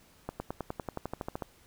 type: accelerating click train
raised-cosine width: 1 ms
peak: -20 dBFS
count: 14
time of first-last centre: 0.29-1.422 s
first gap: 110 ms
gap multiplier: 0.96
effects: pink hiss -61 dBFS RMS until 1.66 s